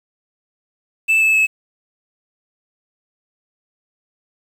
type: tone with pitch steps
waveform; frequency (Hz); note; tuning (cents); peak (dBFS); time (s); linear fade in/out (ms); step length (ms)
triangle; 2637 / 2614 / 2592; E7 / E7 / E7; 0 / -15 / -30; -10; 1.08-1.47; 20; 130
effects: 7-bit